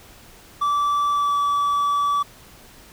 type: tone with pitch glide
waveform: triangle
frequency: 1160 to 1150 Hz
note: D6 to D6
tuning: -22 to -37 cents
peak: -16 dBFS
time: 0.61-2.23 s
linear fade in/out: 10 ms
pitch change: -15 cents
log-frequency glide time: 1.11-1.36 s
effects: pink hiss -47 dBFS RMS until 2.92 s